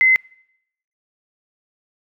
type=tone; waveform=sine; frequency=2054 Hz; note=C7; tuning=33 cents flat; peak=-10 dBFS; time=0.01-0.16 s; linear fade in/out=0 ms; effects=noise-tail reverb RT60 0.8 s tail -26 dB re dry